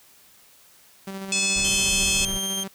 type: tone with tremolo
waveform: sawtooth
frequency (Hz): 193.7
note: G3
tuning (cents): -20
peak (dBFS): -27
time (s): 1.07-2.68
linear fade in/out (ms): 5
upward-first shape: square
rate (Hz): 14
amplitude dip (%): 30
type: harmonic tone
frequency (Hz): 860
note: A5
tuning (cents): -40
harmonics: 3 / 4 / 5 / 6 / 7 / 8 / 9 / 10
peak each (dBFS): -25 / -30 / -33 / -30 / -31 / -29 / -31 / -30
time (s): 1.32-2.25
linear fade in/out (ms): 2
type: noise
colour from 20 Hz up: brown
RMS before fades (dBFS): -34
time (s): 1.55-2.38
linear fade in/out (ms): 10
type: tone with pitch glide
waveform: 20% pulse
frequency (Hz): 3136 to 3182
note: G7 to G7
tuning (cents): 0 to +25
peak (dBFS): -20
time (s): 1.64-2.64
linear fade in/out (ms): 10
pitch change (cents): +25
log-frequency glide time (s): 1.81-2.17
effects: white hiss -54 dBFS RMS until 2.74 s